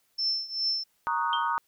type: tone with tremolo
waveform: sine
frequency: 5330 Hz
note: E8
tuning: 18 cents sharp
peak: -23 dBFS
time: 0.18-0.84 s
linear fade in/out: 10 ms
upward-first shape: triangle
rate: 2.5 Hz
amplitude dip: 90%
type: chord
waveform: sine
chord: D# minor seventh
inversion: second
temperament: equal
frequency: 932.3 / 1108.7 / 1244.5 / 1480 Hz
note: A#5 / C#6 / D#6 / F#6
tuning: 0 / 0 / 0 / 0 cents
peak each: -28 / -33 / -30 / -34 dBFS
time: 1.07-1.58 s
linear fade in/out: 0 ms
type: tone with exponential decay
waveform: sine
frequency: 3148 Hz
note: G7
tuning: 7 cents sharp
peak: -25 dBFS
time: 1.33-1.51 s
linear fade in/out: 1 ms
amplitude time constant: 37 ms
effects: white hiss -70 dBFS RMS until 1.67 s